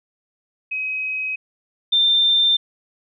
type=tone pair in turn; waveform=sine; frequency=2535 / 3586 Hz; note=D#7 / A7; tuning=+32 / +32 cents; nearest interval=tritone; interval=600 cents; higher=second; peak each=-22 / -13 dBFS; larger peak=second; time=0.71-1.36 / 1.92-2.57 s; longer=neither; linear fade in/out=10 ms; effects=none